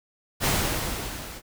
pink noise with level ramp, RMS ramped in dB -21 to -40 dBFS, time 0.4-1.42 s, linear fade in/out 50 ms, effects none

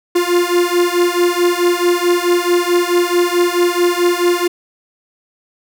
45% pulse beating tone pair, 349.2 / 353.8 Hz, F4 / F4, 0 / +23 cents, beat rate 4.6 Hz, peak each -15 dBFS, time 0.15-4.48 s, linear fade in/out 10 ms, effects none

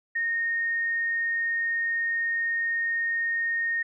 sine tone, 1848 Hz, A#6, 16 cents flat, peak -24 dBFS, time 0.15-3.83 s, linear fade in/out 10 ms, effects none

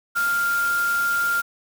sine tone in noise, 1396.9 Hz, F6, in tune, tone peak -19 dBFS, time 0.15-1.42 s, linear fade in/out 20 ms, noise white, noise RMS -33 dBFS, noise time 0.15-1.42 s, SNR +11 dB, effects none

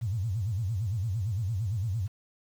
sine tone with vibrato, 103.6 Hz, G#2, 4 cents flat, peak -27 dBFS, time 0.01-2.08 s, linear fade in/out 20 ms, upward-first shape sine, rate 8.8 Hz, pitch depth 250 cents each way, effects 9-bit

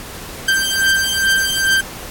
sawtooth beating tone pair, 1568 / 1570.4 Hz, G6 / G6, 0 / +3 cents, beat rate 2.4 Hz, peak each -13 dBFS, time 0.48-1.81 s, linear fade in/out 5 ms, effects pink hiss -32 dBFS RMS until 2.1 s + AAC 64 kbps

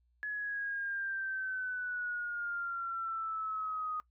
sine exponential sweep, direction down, 1700 to 1242 Hz, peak -34 dBFS, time 0.23-4 s, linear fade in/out 0 ms, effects noise-tail reverb RT60 0.1 s tail -20 dB re dry + added 60 Hz sine -69 dBFS peak until 4.1 s

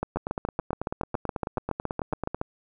two click trains, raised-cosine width 1 ms, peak -15 / -13 dBFS, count 21 / 18, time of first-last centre 0.16-2.346 / 0.03-2.414 s, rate 9.15 / 7.13 Hz, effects none

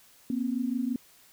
sine tone pair together, 238.5 / 264.4 Hz, A#3 / C4, +40 / +18 cents, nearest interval major second, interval 178 cents, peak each -29 / -30 dBFS, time 0.3-0.96 s, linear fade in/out 2 ms, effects white hiss -58 dBFS RMS until 1.32 s

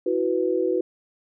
sine chord, E suspended second, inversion none, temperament equal, 329.6 / 370 / 493.9 Hz, E4 / F#4 / B4, 0 / 0 / 0 cents, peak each -26 / -23 / -25 dBFS, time 0.06-0.81 s, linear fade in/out 5 ms, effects none

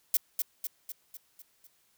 violet noise with echo, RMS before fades -24 dBFS, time 0.14-0.17 s, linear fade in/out 2 ms, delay 250 ms, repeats 6, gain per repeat -5 dB, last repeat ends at 1.67 s, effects white hiss -69 dBFS RMS until 1.97 s

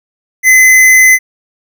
square tone, 2036 Hz, C7, 48 cents flat, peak -3 dBFS, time 0.43-1.19 s, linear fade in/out 50 ms, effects none

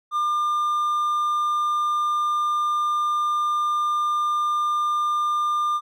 triangle tone, 1200 Hz, D6, 37 cents sharp, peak -18 dBFS, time 0.11-5.81 s, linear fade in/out 50 ms, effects none

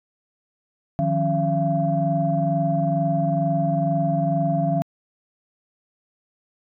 sine tone cluster, 154.9 / 177.1 / 274.6 / 680 Hz, D#3 / F3 / C#4 / F5, -7 / +24 / -16 / -46 cents, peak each -22 / -26 / -27 / -22 dBFS, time 0.99-4.82 s, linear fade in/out 0 ms, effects tanh soft clip ceiling -9 dBFS

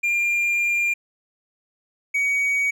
triangle tone pair in turn, 2397 / 2255 Hz, D7 / C#7, +35 / +29 cents, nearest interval minor second, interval 106 cents, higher first, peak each -17 dBFS, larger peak neither, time 0.03-0.94 / 2.14-2.71 s, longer first, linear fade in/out 10 ms, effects none

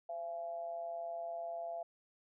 sine tone with amplitude modulation, 678 Hz, E5, 49 cents sharp, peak -36 dBFS, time 0.09-1.83 s, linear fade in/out 5 ms, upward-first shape sine, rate 159 Hz, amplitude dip 60%, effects none

